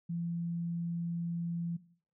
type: tone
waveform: sine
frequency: 170 Hz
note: F3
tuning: 46 cents flat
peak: -33 dBFS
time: 0.09-1.77 s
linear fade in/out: 10 ms
effects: noise-tail reverb RT60 0.5 s tail -17 dB re dry